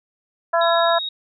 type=harmonic tone; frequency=336.4 Hz; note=E4; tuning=35 cents sharp; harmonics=2 / 3 / 4 / 5; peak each=-17 / -21 / -23 / -25 dBFS; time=0.53-0.99 s; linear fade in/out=10 ms
type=tone; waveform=sine; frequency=3768 Hz; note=A#7; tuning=18 cents sharp; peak=-24 dBFS; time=0.61-1.09 s; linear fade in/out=5 ms
effects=none